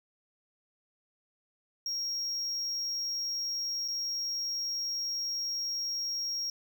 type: tone with dropouts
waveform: triangle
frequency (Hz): 5590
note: F8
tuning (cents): +1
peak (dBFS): -30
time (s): 1.86-6.5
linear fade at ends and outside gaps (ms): 2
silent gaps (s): 3.879-3.883
effects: none